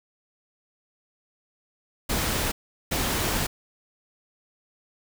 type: noise bursts at uneven times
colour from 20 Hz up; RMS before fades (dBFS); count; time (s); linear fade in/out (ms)
pink; -26; 2; 2.09-2.52 / 2.91-3.47; 10
effects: none